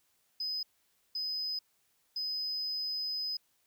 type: tone bursts at uneven times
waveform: sine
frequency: 5030 Hz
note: D#8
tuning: 18 cents sharp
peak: -31 dBFS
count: 3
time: 0.4-0.63 / 1.15-1.59 / 2.16-3.37 s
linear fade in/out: 5 ms
effects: tanh soft clip ceiling -30 dBFS + white hiss -73 dBFS RMS until 3.66 s